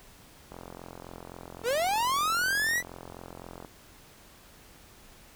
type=click train; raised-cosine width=1 ms; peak=-28 dBFS; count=138; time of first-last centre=0.52-3.648 s; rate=43.8 Hz
type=linear sweep; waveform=45% pulse; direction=up; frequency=430 to 1997 Hz; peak=-25 dBFS; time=1.63-2.83 s; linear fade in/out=50 ms
effects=pink hiss -54 dBFS RMS until 5.35 s